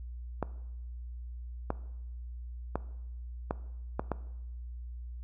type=clicks; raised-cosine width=1 ms; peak=-16 dBFS; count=6; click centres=0.427 / 1.704 / 2.756 / 3.509 / 3.995 / 4.117 s; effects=noise-tail reverb RT60 0.9 s tail -18 dB re dry + added 60 Hz sine -39 dBFS peak until 5.23 s